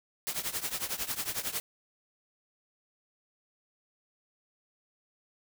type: noise with tremolo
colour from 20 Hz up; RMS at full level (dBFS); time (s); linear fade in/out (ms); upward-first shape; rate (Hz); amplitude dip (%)
white; -31; 0.27-1.6; 0; triangle; 11; 90
effects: none